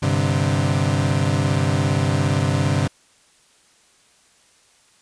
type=chord; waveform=35% pulse; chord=G suspended fourth; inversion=none; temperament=equal with one note detuned; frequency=98 / 130.81 / 148.2 Hz; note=G2 / C3 / D3; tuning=0 / 0 / +16 cents; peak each=-20 dBFS; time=0.02-2.88 s; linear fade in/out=10 ms; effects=white hiss -56 dBFS RMS until 5.01 s + resampled to 22050 Hz